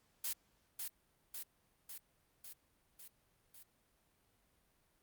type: noise with echo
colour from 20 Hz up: blue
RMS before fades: -39 dBFS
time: 0.24-0.33 s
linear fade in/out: 5 ms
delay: 550 ms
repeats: 6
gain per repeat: -3 dB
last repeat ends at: 3.63 s
effects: pink hiss -75 dBFS RMS until 5.02 s + Opus 48 kbps